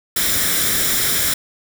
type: noise with comb filter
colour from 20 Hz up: white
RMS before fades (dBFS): -18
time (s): 0.16-1.34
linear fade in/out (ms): 5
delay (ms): 0.55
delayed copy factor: +0.6
effects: none